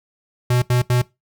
square tone bursts, 123.47 Hz, B2, in tune, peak -15 dBFS, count 3, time 0.5-1.018 s, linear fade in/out 5 ms, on 120 ms, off 79 ms, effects noise-tail reverb RT60 0.2 s tail -20 dB re dry

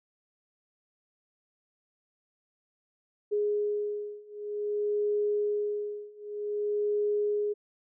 sine beating tone pair, 415.3 / 415.83 Hz, G#4 / G#4, 0 / +2 cents, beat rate 0.53 Hz, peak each -31 / -30 dBFS, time 3.31-7.54 s, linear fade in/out 20 ms, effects none

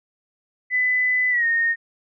sine tone with pitch glide, 2003 to 1847.4 Hz, B6 to A#6, +24 to -16 cents, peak -17 dBFS, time 0.7-1.76 s, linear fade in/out 50 ms, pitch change -140 cents, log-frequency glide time 1.3-1.45 s, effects none

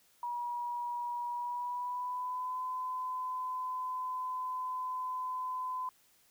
sine tone with pitch glide, 962 to 1015.7 Hz, B5 to B5, -46 to +48 cents, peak -34 dBFS, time 0.23-5.89 s, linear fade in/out 2 ms, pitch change +94 cents, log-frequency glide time 1.31-2.61 s, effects white hiss -67 dBFS RMS until 6.3 s

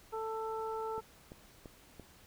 harmonic tone, 442.7 Hz, A4, 11 cents sharp, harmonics 1 / 2 / 3, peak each -38 / -40 / -44 dBFS, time 0.12-1.01 s, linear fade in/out 20 ms
click train, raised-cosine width 2 ms, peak -34 dBFS, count 4, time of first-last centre 0.98-1.997 s, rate 2.95 Hz
effects pink hiss -60 dBFS RMS until 2.26 s

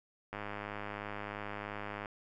click train, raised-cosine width 0.5 ms, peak -25 dBFS, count 179, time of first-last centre 0.33-2.058 s, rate 103 Hz, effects none

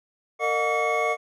triangle tone cluster, 457.7 / 614 / 720 / 1140 / 2186 Hz, A#4 / D#5 / F#5 / C#6 / C#7, -32 / -23 / -47 / +48 / -25 cents, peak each -26 dBFS, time 0.39-1.17 s, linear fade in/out 50 ms, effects none

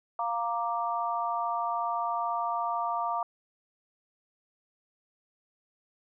sine chord, Bb major, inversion second, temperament equal, 698.5 / 932.3 / 1174.7 Hz, F5 / Bb5 / D6, 0 / 0 / 0 cents, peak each -32 dBFS, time 0.19-3.23 s, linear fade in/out 2 ms, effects none

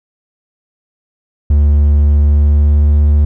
triangle tone with pitch glide, 73 to 73.76 Hz, D2 to D2, -10 to +8 cents, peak -4 dBFS, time 1.5-3.25 s, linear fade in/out 5 ms, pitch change +18 cents, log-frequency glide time 2.22-2.97 s, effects none

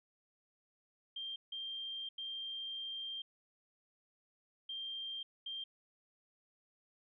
sine tone bursts at uneven times, 3178 Hz, G7, 23 cents sharp, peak -40 dBFS, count 5, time 1.16-1.36 / 1.52-2.09 / 2.18-3.22 / 4.69-5.23 / 5.46-5.64 s, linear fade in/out 5 ms, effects none

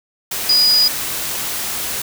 sine tone in noise, 4926 Hz, D#8, 18 cents flat, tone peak -10 dBFS, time 0.49-0.88 s, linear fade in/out 5 ms, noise white, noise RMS -23 dBFS, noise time 0.31-2.02 s, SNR +10 dB, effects none

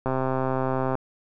click train, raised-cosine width 1 ms, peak -12 dBFS, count 118, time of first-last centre 0.06-0.953 s, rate 131 Hz, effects none

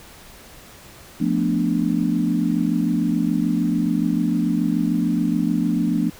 sine chord, B half-diminished seventh, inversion second, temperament equal, 174.61 / 220 / 246.9 / 293.7 Hz, F3 / A3 / B3 / D4, 0 / 0 / 0 / 0 cents, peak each -23 dBFS, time 1.2-6.1 s, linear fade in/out 10 ms, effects pink hiss -44 dBFS RMS until 6.19 s

